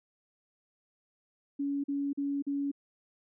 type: tone bursts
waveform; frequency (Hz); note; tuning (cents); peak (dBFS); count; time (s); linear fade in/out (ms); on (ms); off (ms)
sine; 281.7; C#4; +28; -29; 4; 1.59-2.716; 10; 250; 42
effects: none